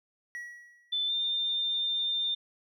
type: tone with exponential decay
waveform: triangle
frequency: 1924 Hz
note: B6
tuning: 46 cents flat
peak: -33 dBFS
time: 0.35-1.09 s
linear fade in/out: 0 ms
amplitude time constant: 160 ms
type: tone with pitch glide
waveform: sine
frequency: 3520 to 3604 Hz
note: A7 to A7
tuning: 0 to +41 cents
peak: -27 dBFS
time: 0.92-2.35 s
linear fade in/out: 10 ms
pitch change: +41 cents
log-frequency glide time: 1.07-1.12 s
effects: none